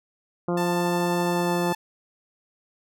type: harmonic tone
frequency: 174.61 Hz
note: F3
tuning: in tune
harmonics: 1 / 2 / 3 / 4 / 5 / 6 / 7 / 8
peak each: -26 / -26 / -30 / -33 / -37 / -37 / -38 / -43 dBFS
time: 0.48-1.73 s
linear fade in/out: 5 ms
type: tone with pitch glide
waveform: sawtooth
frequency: 885 to 877.4 Hz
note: A5 to A5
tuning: +10 to -5 cents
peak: -25 dBFS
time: 0.57-1.75 s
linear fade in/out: 5 ms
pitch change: -15 cents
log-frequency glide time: 1.27-1.61 s
effects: none